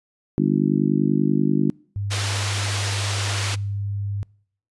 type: harmonic tone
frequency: 50.2 Hz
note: G1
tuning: 42 cents sharp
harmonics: 3 / 4 / 5 / 6 / 7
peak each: -23 / -22 / -23 / -23 / -27 dBFS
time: 0.38-1.7 s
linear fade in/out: 0 ms
type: tone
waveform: sine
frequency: 100.7 Hz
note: G2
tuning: 47 cents sharp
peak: -23 dBFS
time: 1.96-4.23 s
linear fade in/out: 0 ms
type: band-pass noise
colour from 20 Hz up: white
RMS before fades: -28 dBFS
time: 2.1-3.56 s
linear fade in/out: 20 ms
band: 300 to 5500 Hz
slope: 12 dB/octave
effects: noise-tail reverb RT60 0.6 s tail -26 dB re dry + resampled to 24000 Hz